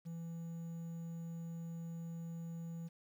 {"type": "tone with quantisation", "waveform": "triangle", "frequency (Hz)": 166.7, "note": "E3", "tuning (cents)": 20, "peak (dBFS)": -40, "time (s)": [0.05, 2.89], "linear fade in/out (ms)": 20, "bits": 11, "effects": []}